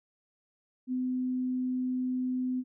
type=tone; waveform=sine; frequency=254.1 Hz; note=B3; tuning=49 cents sharp; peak=-28 dBFS; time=0.87-2.64 s; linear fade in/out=50 ms; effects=none